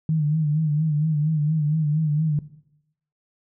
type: tone with vibrato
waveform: sine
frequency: 153.2 Hz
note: D#3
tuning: 27 cents flat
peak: -18 dBFS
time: 0.09-2.39 s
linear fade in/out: 2 ms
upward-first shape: sine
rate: 4.3 Hz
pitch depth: 71 cents each way
effects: noise-tail reverb RT60 0.8 s tail -17 dB re dry